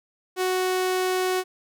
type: tone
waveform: sawtooth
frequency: 370 Hz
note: F#4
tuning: in tune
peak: -18 dBFS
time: 0.36-1.44 s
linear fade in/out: 50 ms
effects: none